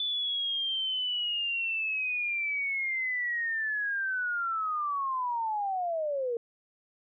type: linear sweep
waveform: sine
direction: down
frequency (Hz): 3495 to 457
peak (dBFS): -28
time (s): 0-6.37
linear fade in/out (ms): 2
effects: none